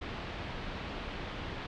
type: low-pass noise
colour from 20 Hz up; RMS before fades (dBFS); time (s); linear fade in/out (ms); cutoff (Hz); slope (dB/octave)
pink; -40; 0.01-1.67; 10; 3700; 24
effects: none